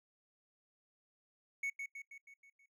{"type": "tone with echo", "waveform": "triangle", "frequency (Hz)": 2217, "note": "C#7", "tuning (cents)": 0, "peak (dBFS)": -33, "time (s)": [1.63, 1.7], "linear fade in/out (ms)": 5, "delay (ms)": 160, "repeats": 6, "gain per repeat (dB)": -5, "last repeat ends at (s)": 2.66, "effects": ["noise-tail reverb RT60 0.1 s tail -22 dB re dry"]}